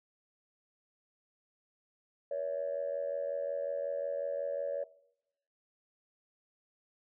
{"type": "tone with amplitude modulation", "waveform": "sine", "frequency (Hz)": 564, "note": "C#5", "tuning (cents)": 30, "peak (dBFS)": -28, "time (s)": [2.31, 4.84], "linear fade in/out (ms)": 5, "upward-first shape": "sine", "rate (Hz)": 85.5, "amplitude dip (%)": 80, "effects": ["noise-tail reverb RT60 0.8 s tail -20 dB re dry", "tanh soft clip ceiling -26 dBFS"]}